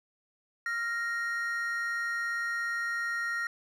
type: tone pair together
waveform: triangle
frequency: 1389 / 1868.6 Hz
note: F6 / A#6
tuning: -10 / +4 cents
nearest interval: perfect fourth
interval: 514 cents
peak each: -32 / -30 dBFS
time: 0.66-3.47 s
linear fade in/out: 2 ms
effects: none